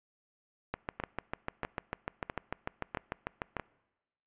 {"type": "two click trains", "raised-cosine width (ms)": 0.5, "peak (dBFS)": [-18, -20], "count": [20, 5], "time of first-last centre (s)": [[0.74, 3.567], [1, 3.597]], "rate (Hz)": [6.72, 1.54], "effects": ["noise-tail reverb RT60 1.0 s tail -23 dB re dry", "resampled to 8000 Hz"]}